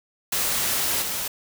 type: noise with level steps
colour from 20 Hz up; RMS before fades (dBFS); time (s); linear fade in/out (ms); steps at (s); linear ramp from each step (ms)
white; -24 / -28; 0.32-1.28; 5; 1.02; 2
effects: none